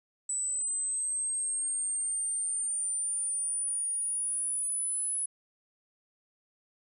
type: linear sweep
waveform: sine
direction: up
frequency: 7940 to 10170 Hz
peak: -29 dBFS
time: 0.29-5.26 s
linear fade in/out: 5 ms
effects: none